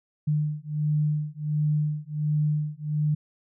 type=beating tone pair; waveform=sine; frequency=150 / 151.4 Hz; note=D3 / D#3; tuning=+37 / -47 cents; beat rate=1.4 Hz; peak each=-26 dBFS; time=0.27-3.15 s; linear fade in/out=10 ms; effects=none